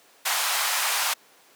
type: band-pass noise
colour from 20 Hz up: pink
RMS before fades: -25 dBFS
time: 0.25-1.14 s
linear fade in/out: 10 ms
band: 790 to 16000 Hz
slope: 24 dB/octave
effects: pink hiss -55 dBFS RMS until 1.55 s + high-pass 400 Hz 12 dB/octave